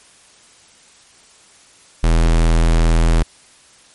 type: tone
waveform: square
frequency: 41.2 Hz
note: E1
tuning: in tune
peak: -11 dBFS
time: 2.03-3.23 s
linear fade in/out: 10 ms
effects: white hiss -48 dBFS RMS until 3.94 s + MP3 48 kbps